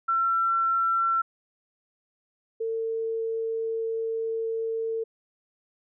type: tone pair in turn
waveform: sine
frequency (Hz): 1351 / 450.8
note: E6 / A4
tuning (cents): +42 / +42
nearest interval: octave + perfect fifth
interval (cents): 1900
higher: first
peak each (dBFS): -21 / -26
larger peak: first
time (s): 0.08-1.22 / 2.6-5.04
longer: second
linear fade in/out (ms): 10
effects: none